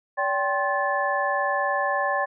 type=tone cluster; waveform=sine; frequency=573 / 782 / 1059 / 1739 Hz; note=D5 / G5 / C6 / A6; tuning=-43 / -4 / +21 / -21 cents; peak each=-27 dBFS; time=0.17-2.26 s; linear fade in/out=20 ms; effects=none